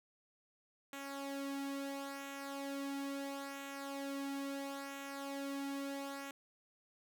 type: tone with flanger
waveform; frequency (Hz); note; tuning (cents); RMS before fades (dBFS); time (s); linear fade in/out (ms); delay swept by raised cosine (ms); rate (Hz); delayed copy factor
sawtooth; 277.2; C#4; 0; -43; 0.93-6.31; 2; 0.2 to 3.4; 0.37; -0.6
effects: none